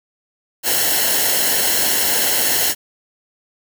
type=noise with comb filter; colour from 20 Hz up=white; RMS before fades=-17 dBFS; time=0.63-2.75 s; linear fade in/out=50 ms; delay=0.83 ms; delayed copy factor=-0.65; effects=none